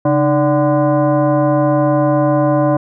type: tone with frequency modulation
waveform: sine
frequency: 138.59 Hz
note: C#3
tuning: in tune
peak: -10 dBFS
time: 0.05-2.77 s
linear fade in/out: 5 ms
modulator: 443 Hz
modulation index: 1.6
effects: none